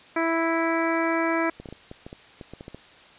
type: harmonic tone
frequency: 329.5 Hz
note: E4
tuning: 1 cent flat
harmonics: 1 / 2 / 3 / 4 / 5 / 6 / 7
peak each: -25 / -28 / -30 / -31 / -32 / -33 / -33 dBFS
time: 0.16-1.5 s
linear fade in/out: 5 ms
type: clicks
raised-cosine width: 2 ms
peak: -25 dBFS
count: 12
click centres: 1.6 / 1.658 / 1.688 / 1.726 / 1.914 / 2.065 / 2.129 / 2.412 / 2.536 / 2.609 / 2.681 / 2.746 s
effects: white hiss -50 dBFS RMS until 3.18 s + resampled to 8000 Hz